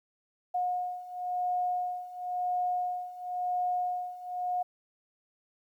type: beating tone pair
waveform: sine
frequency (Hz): 721 / 721.96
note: F#5 / F#5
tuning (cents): -45 / -43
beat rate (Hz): 0.96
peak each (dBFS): -34 / -31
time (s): 0.54-4.63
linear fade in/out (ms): 10
effects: 11-bit